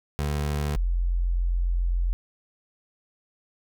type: tone pair in turn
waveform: 25% pulse / sine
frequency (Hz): 73.42 / 43.66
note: D2 / F1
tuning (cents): 0 / 0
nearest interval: major sixth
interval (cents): 900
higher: first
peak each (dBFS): -21 / -21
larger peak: neither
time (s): 0.19-0.76 / 0.76-2.13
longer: second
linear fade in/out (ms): 0
effects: none